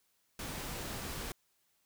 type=noise; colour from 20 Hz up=pink; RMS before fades=-41 dBFS; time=0.39-1.32 s; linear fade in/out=2 ms; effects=white hiss -75 dBFS RMS until 1.85 s